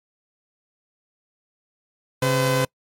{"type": "tone pair together", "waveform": "sawtooth", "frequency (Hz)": [134.7, 508.6], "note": ["C#3", "C5"], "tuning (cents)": [-49, -49], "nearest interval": "octave + major seventh", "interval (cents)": 2300, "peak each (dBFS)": -17, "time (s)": [2.22, 2.65], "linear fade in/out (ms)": 5, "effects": ["noise-tail reverb RT60 0.1 s tail -25 dB re dry", "MP3 64 kbps"]}